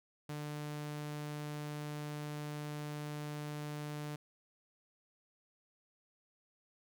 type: tone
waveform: sawtooth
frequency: 148.8 Hz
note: D3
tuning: 23 cents sharp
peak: -36 dBFS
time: 0.29-4.16 s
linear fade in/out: 5 ms
effects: none